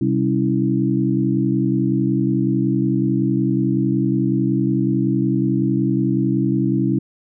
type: harmonic tone with a mistuned harmonic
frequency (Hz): 65.41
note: C2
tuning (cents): 0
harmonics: 2 / 3 / 4 / 5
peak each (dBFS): -21 / -21 / -21 / -21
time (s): 0.01-6.99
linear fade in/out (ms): 5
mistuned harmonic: 4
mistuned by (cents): +94
effects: none